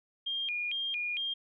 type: tone with vibrato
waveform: sine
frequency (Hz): 2794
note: F7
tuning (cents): 0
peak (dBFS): -31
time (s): 0.26-1.34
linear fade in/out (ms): 10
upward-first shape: square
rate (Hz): 2.2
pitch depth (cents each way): 240
effects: none